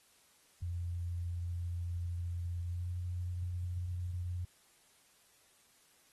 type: tone with pitch glide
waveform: sine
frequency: 86.8 to 88.83 Hz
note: F2 to F2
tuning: -10 to +30 cents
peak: -35 dBFS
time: 0.62-4.45 s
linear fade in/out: 5 ms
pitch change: +40 cents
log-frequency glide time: 2.67-2.89 s
effects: white hiss -67 dBFS RMS until 6.12 s + AAC 32 kbps